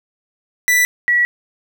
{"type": "tone pair in turn", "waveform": ["45% pulse", "sine"], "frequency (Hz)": [1975.5, 1934.8], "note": ["B6", "B6"], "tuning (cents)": [0, -36], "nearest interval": "unison", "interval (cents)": 36, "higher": "first", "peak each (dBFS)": -11, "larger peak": "neither", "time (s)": [[0.68, 0.85], [1.08, 1.25]], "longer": "neither", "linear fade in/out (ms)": 0, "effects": ["8-bit"]}